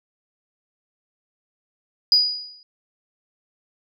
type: tone with exponential decay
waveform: sine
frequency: 4916 Hz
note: D#8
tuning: 22 cents flat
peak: -9 dBFS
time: 2.12-2.63 s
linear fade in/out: 1 ms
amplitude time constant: 110 ms
effects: tanh soft clip ceiling -5 dBFS